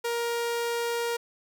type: tone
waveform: sawtooth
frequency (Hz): 470.2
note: A#4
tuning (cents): +15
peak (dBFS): -23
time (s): 0.04-1.17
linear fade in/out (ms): 10
effects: none